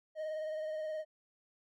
triangle tone with vibrato, 622.3 Hz, D#5, in tune, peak -34 dBFS, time 0.15-1.05 s, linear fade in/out 50 ms, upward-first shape triangle, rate 19 Hz, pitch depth 33 cents each way, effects none

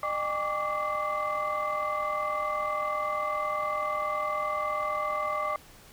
sine tone cluster, 606 / 803 / 1132 / 1172 / 2057 Hz, D#5 / G5 / C#6 / D6 / C7, -46 / +41 / +36 / -4 / -30 cents, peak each -32 / -38 / -33 / -30 / -38 dBFS, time 0.03-5.56 s, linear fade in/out 2 ms, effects tanh soft clip ceiling -20 dBFS + pink hiss -53 dBFS RMS until 5.92 s

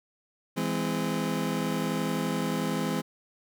30% pulse chord, E augmented, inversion none, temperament just, 164.81 / 206 / 257.5 Hz, E3 / G#3 / B#3, 0 / -14 / -28 cents, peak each -29 dBFS, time 0.56-3.02 s, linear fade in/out 20 ms, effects none

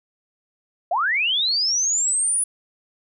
sine linear sweep, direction up, 626 to 9956 Hz, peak -18 dBFS, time 0.91-2.44 s, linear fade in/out 5 ms, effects none

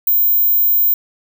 sine tone, 15150 Hz, A#9, 27 cents sharp, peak -10 dBFS, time 0.07-0.94 s, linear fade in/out 2 ms, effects 7-bit

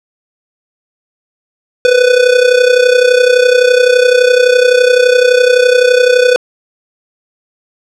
square tone with amplitude modulation, 497.4 Hz, B4, 12 cents sharp, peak -3 dBFS, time 1.85-6.36 s, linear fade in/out 0 ms, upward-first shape sine, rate 31.8 Hz, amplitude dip 70%, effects low-pass 6000 Hz 12 dB/octave

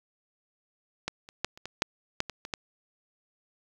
clicks, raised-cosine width 0.2 ms, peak -13 / -29 / -10 / -30 / -20 / -6 / -9 / -19 / -21 / -13 dBFS, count 10, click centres 1.08 / 1.289 / 1.446 / 1.575 / 1.656 / 1.821 / 2.204 / 2.297 / 2.451 / 2.538 s, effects 8-bit

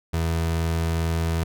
30% pulse tone, 82.41 Hz, E2, in tune, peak -19 dBFS, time 0.13-1.44 s, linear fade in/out 10 ms, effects none

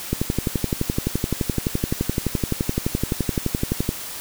click train, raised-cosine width 3 ms, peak -7 dBFS, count 45, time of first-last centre 0.13-3.891 s, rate 11.7 Hz, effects white hiss -33 dBFS RMS until 4.2 s

